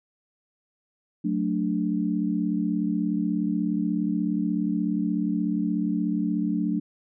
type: chord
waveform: sine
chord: D major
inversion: first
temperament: just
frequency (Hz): 183.54 / 220.2 / 293.7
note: F#3 / A3 / D4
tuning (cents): -14 / +2 / 0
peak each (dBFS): -27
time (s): 1.24-6.8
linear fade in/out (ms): 10
effects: none